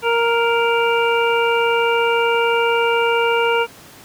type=harmonic tone; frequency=466.2 Hz; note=A#4; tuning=in tune; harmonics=1 / 2 / 3 / 5 / 6; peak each=-17 / -20 / -22 / -24 / -25 dBFS; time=0.02-3.67 s; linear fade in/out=50 ms; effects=pink hiss -42 dBFS RMS until 4.04 s + high-pass 100 Hz 12 dB/octave